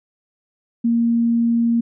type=tone; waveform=sine; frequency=233.1 Hz; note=A#3; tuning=in tune; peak=-14 dBFS; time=0.84-1.81 s; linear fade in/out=10 ms; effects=none